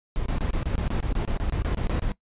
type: noise bursts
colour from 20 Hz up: brown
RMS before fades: -25 dBFS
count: 16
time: 0.16-2.118 s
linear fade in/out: 0 ms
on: 98 ms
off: 26 ms
effects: noise-tail reverb RT60 0.1 s tail -20 dB re dry + resampled to 8000 Hz